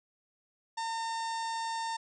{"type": "harmonic tone with a mistuned harmonic", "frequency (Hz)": 909, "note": "A#5", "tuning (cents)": -44, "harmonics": [1, 2, 3, 4, 5, 6, 7, 8, 9, 10], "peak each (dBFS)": [-33, -43, -52, -47, -48, -47, -55, -52, -53, -61], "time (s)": [0.77, 1.97], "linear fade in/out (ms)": 10, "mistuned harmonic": 10, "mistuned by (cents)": 46, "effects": []}